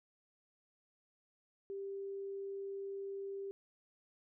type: tone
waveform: sine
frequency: 393.9 Hz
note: G4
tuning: 8 cents sharp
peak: -40 dBFS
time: 1.7-3.51 s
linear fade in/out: 0 ms
effects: none